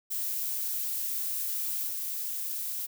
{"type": "noise with level steps", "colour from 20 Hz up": "violet", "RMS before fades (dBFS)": [-32, -34], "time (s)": [0.1, 2.87], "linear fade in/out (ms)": 20, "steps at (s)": 1.87, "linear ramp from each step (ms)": 20, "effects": []}